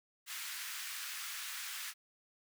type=high-pass noise; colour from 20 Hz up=pink; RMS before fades=-43 dBFS; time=0.26-1.94 s; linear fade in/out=50 ms; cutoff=1400 Hz; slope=24 dB/octave; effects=none